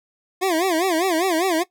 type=tone with vibrato; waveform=25% pulse; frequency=349.2 Hz; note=F4; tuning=in tune; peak=-14 dBFS; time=0.41-1.64 s; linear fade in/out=20 ms; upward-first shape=sine; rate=5 Hz; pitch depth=180 cents each way; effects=noise-tail reverb RT60 0.1 s tail -18 dB re dry